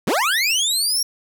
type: linear sweep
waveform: 25% pulse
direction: up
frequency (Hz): 130.81 to 5660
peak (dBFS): -13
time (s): 0.07-1.03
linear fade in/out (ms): 5
effects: none